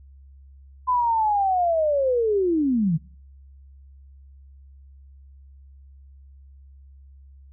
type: linear sweep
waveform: sine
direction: down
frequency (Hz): 1018 to 146.83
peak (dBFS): -18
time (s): 0.87-2.98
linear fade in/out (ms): 20
effects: noise-tail reverb RT60 0.5 s tail -23 dB re dry + added 68 Hz sine -45 dBFS peak until 7.52 s